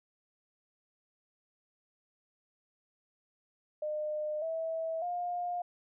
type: tone with pitch steps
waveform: sine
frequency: 607 / 650 / 708 Hz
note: D#5 / E5 / F5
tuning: -43 / -24 / +23 cents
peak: -32 dBFS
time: 3.82-5.62 s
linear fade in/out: 5 ms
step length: 600 ms
effects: none